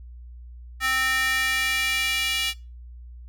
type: tone with high-pass filter sweep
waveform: square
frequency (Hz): 261.6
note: C4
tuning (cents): 0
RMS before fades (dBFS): -24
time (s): 0.8-2.54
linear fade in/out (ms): 50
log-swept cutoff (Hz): 1600 to 2800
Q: 3
effects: noise-tail reverb RT60 0.3 s tail -23 dB re dry + added 60 Hz sine -39 dBFS peak until 3.28 s